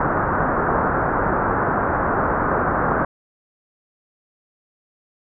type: low-pass noise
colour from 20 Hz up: white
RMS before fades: -20 dBFS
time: 0-3.05 s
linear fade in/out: 5 ms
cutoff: 1500 Hz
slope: 48 dB/octave
effects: none